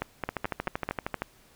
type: two click trains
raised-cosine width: 0.5 ms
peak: -14 / -14 dBFS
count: 13 / 5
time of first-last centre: 0.29-1.22 / 0.02-0.89 s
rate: 12.9 / 4.6 Hz
effects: pink hiss -59 dBFS RMS until 1.55 s